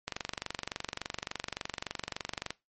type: click train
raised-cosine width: 0.2 ms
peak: -16 dBFS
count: 58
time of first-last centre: 0.08-2.506 s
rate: 23.5 Hz
effects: noise-tail reverb RT60 0.2 s tail -20 dB re dry + MP3 32 kbps